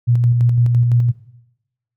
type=tone with tremolo; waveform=sine; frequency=120 Hz; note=B2; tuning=49 cents flat; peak=-10 dBFS; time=0.07-1.12 s; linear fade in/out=20 ms; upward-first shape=square; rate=5.9 Hz; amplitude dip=30%; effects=noise-tail reverb RT60 0.9 s tail -18 dB re dry